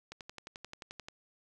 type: click train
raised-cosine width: 0.2 ms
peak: -27 dBFS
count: 12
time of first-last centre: 0.12-1.085 s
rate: 11.4 Hz
effects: none